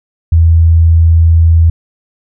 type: tone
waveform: sine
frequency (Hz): 82.41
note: E2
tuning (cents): 0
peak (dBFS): -3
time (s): 0.32-1.7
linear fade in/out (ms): 5
effects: none